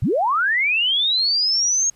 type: linear sweep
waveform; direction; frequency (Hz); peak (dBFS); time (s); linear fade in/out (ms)
sine; up; 74.2 to 6580; -16; 0.02-1.9; 5
effects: pink hiss -58 dBFS RMS until 1.95 s + resampled to 32000 Hz